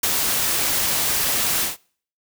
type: noise with ADSR envelope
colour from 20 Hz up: white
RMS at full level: -19 dBFS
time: 0.03-1.77 s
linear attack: 5 ms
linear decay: 39 ms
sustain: -2 dB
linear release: 150 ms
effects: noise-tail reverb RT60 0.5 s tail -25 dB re dry